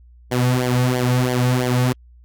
sawtooth tone with flanger, 125.2 Hz, B2, 24 cents sharp, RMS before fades -18 dBFS, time 0.31-1.93 s, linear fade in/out 10 ms, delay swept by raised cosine 0.76 to 3.06 ms, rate 3 Hz, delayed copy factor -0.8, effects added 60 Hz sine -44 dBFS peak until 2.24 s + Opus 48 kbps

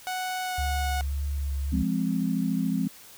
sawtooth tone with pitch glide, 740 to 732.8 Hz, F#5 to F#5, 0 to -17 cents, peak -25 dBFS, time 0.07-1.01 s, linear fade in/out 0 ms, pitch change -17 cents, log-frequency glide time 0.43-0.57 s
sine tone with vibrato, 70.3 Hz, C#2, 25 cents sharp, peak -26 dBFS, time 0.58-1.83 s, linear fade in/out 5 ms, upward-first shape sine, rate 1.8 Hz, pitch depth 23 cents each way
sine chord, F minor, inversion none, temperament equal with one note detuned, 173.81 / 207.7 / 261.6 Hz, F3 / Ab3 / C4, -8 / 0 / 0 cents, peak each -28 dBFS, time 1.72-2.88 s, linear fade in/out 10 ms
effects white hiss -49 dBFS RMS until 3.17 s

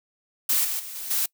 blue noise with level steps, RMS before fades -22 / -28 / -37 / -34 / -24 dBFS, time 0.49-1.26 s, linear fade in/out 5 ms, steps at 0.64 / 0.79 / 0.95 / 1.1 s, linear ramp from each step 10 ms, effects noise-tail reverb RT60 0.1 s tail -24 dB re dry

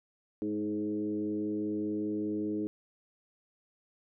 sine tone with frequency modulation, 315.9 Hz, D#4, 26 cents sharp, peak -30 dBFS, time 0.42-2.67 s, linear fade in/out 0 ms, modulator 105 Hz, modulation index 0.97, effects none

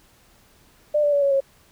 sine tone with pitch steps, 597 / 583.7 / 570.7 / 558 / 545.6 Hz, D5 / D5 / D5 / C#5 / C#5, +28 / -11 / -50 / +11 / -28 cents, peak -16 dBFS, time 0.94-1.405 s, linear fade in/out 10 ms, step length 93 ms, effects pink hiss -56 dBFS RMS until 1.71 s

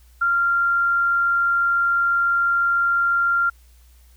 sine tone, 1387 Hz, F6, 12 cents flat, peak -16 dBFS, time 0.21-3.5 s, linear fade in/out 10 ms, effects added 60 Hz sine -48 dBFS peak until 4.16 s + white hiss -59 dBFS RMS until 4.16 s

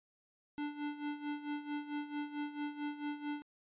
square tone with tremolo, 293.7 Hz, D4, in tune, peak -36 dBFS, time 0.58-3.42 s, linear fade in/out 0 ms, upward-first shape sine, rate 4.5 Hz, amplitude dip 75%, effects resampled to 8000 Hz

